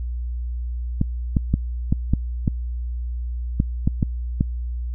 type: clicks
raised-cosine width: 5 ms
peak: -5 dBFS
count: 10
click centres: 1.014 / 1.368 / 1.54 / 1.925 / 2.136 / 2.478 / 3.601 / 3.875 / 4.028 / 4.409 s
effects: added 60 Hz sine -24 dBFS peak until 4.94 s